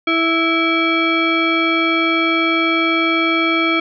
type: tone with frequency modulation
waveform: sine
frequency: 1316 Hz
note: E6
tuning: 3 cents flat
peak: -13 dBFS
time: 0.07-3.8 s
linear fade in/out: 5 ms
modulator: 988 Hz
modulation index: 1.6
effects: none